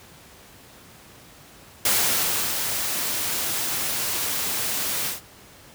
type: noise with ADSR envelope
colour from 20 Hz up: white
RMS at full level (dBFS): -20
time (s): 1.85-5.21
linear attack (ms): 4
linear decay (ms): 660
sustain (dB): -6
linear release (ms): 140
effects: pink hiss -48 dBFS RMS until 5.74 s + high-pass 60 Hz 12 dB/octave